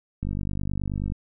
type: click train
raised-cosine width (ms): 5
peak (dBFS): -17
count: 45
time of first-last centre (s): 0.23-1.121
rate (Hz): 49.4
effects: none